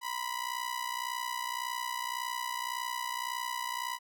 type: ring-modulated tone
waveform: sawtooth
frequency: 987.8 Hz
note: B5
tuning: in tune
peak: -27 dBFS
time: 0.01-3.99 s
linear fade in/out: 50 ms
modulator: 30.9 Hz
effects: none